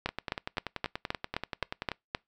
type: two click trains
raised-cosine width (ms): 0.3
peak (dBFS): -13 / -17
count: 9 / 20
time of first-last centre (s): 0.06-2.149 / 0.09-1.917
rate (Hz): 3.83 / 10.4
effects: noise-tail reverb RT60 0.2 s tail -25 dB re dry